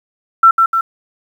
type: tone with echo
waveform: sine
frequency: 1343 Hz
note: E6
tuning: 32 cents sharp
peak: -3 dBFS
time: 0.43-0.51 s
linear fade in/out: 5 ms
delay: 150 ms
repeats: 2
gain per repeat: -4 dB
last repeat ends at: 0.81 s
effects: 7-bit

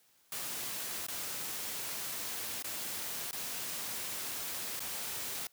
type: noise with dropouts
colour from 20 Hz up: white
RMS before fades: -39 dBFS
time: 0.32-5.47 s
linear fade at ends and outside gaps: 2 ms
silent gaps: 1.067-1.083 / 2.625-2.643 / 3.311-3.329 / 4.795-4.803 s
effects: white hiss -68 dBFS RMS until 5.52 s + high-pass 80 Hz 12 dB/octave

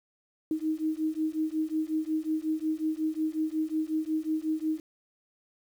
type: beating tone pair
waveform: sine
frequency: 311.1 / 316.6 Hz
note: D#4 / D#4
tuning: 0 / +30 cents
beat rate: 5.5 Hz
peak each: -30 dBFS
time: 0.51-4.8 s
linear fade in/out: 2 ms
effects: 9-bit

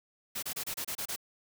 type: noise bursts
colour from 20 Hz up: white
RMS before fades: -36 dBFS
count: 8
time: 0.35-1.162 s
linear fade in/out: 10 ms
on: 77 ms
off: 28 ms
effects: none

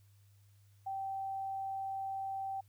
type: tone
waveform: sine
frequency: 777 Hz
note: G5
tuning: 16 cents flat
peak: -36 dBFS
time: 0.86-2.61 s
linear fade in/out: 10 ms
effects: added 100 Hz sine -61 dBFS peak until 2.68 s + white hiss -74 dBFS RMS until 2.68 s

